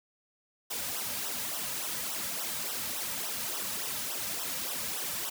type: noise with flanger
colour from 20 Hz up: white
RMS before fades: -35 dBFS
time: 0.7-5.3 s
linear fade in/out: 10 ms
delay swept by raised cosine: 0.43 to 2.83 ms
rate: 3.5 Hz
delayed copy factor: -0.95
effects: none